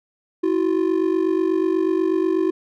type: ring-modulated tone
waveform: triangle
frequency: 350 Hz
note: F4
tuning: 4 cents sharp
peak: -12 dBFS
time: 0.43-2.51 s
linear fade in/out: 10 ms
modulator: 24.1 Hz
effects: none